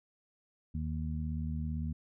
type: harmonic tone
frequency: 77.78 Hz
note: D#2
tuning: in tune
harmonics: 1 / 2 / 3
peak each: -35 / -38 / -40 dBFS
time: 0.74-1.93 s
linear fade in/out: 10 ms
effects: none